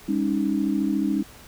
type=chord; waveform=sine; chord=Ab suspended fourth; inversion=none; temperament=equal with one note detuned; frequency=202.8 / 277.2 / 311.1 Hz; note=Ab3 / Db4 / Eb4; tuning=-41 / 0 / 0 cents; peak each=-25 dBFS; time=0.08-1.23 s; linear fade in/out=10 ms; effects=pink hiss -47 dBFS RMS until 1.47 s